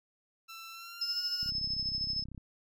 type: tone with pitch glide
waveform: 15% pulse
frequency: 1338 to 1434 Hz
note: E6 to F6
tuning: +25 to +45 cents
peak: -38 dBFS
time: 0.48-1.51 s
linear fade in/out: 20 ms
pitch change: +120 cents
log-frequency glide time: 0.71-1.22 s
type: tone with tremolo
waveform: sine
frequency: 5220 Hz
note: E8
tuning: 18 cents flat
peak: -29 dBFS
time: 1.01-2.24 s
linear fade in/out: 5 ms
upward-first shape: sine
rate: 13 Hz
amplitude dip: 55%
type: click train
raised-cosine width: 5 ms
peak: -33 dBFS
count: 32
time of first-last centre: 1.43-2.378 s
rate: 32.7 Hz
effects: none